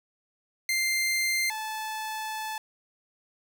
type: tone pair in turn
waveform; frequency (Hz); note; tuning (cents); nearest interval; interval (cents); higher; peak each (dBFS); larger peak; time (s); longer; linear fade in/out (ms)
sawtooth; 2093 / 870.1; C7 / A5; 0 / -20; octave + minor third; 1520; first; -21 / -28; first; 0.69-1.5 / 1.5-2.58; second; 2
effects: none